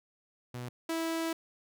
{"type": "tone pair in turn", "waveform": "sawtooth", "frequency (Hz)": [123, 327.6], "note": ["B2", "E4"], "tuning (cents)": [-7, -11], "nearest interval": "octave + perfect fourth", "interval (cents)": 1696, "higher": "second", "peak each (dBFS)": [-34, -27], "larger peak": "second", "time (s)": [[0.54, 0.69], [0.89, 1.33]], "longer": "second", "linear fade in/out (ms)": 5, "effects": []}